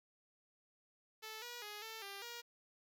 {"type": "tone with pitch steps", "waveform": "5% pulse", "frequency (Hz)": [437.7, 481.9, 417.5, 445.2, 397.2, 474.4], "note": ["A4", "B4", "G#4", "A4", "G4", "A#4"], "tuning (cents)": [-9, -43, 9, 20, 23, 30], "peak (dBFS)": -35, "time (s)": [1.22, 2.42], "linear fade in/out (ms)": 20, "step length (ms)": 200, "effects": []}